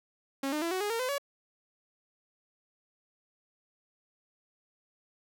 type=tone with pitch steps; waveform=sawtooth; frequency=272.9 / 302.8 / 336 / 372.8 / 413.6 / 459 / 509.2 / 565 Hz; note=C#4 / D#4 / E4 / F#4 / G#4 / A#4 / C5 / C#5; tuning=-27 / -47 / +33 / +13 / -7 / -27 / -47 / +33 cents; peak=-26 dBFS; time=0.43-1.182 s; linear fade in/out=5 ms; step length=94 ms; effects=none

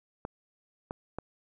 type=clicks; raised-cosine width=1 ms; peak=-21 dBFS; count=3; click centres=0.251 / 0.909 / 1.186 s; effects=none

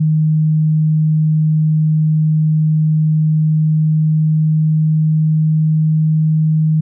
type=tone with pitch glide; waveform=sine; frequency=155.56 to 156.55 Hz; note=D#3 to D#3; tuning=0 to +11 cents; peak=-10 dBFS; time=0-6.81 s; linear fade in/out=10 ms; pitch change=+11 cents; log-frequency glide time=3.33-6.37 s; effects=none

